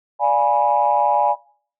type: chord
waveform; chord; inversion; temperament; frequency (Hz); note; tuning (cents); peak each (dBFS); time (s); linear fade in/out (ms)
sine; D diminished seventh; none; equal with one note detuned; 587.3 / 698.5 / 830.6 / 976.4; D5 / F5 / Ab5 / Cb6; 0 / 0 / 0 / -20; -21 / -22 / -16 / -21; 0.19-1.36; 50
effects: noise-tail reverb RT60 0.5 s tail -22 dB re dry + tanh soft clip ceiling -4 dBFS